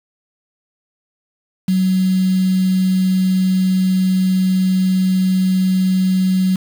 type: tone with quantisation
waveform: sine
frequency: 186.8 Hz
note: F#3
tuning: 17 cents sharp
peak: -12 dBFS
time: 1.68-6.56 s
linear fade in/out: 5 ms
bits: 5
effects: none